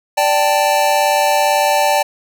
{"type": "chord", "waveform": "square", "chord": "D suspended fourth", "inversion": "none", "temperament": "just", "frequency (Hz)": [587.3, 783.1, 881], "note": ["D5", "G5", "A5"], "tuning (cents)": [0, -2, 2], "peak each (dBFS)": -17, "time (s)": [0.17, 2.03], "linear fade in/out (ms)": 10, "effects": []}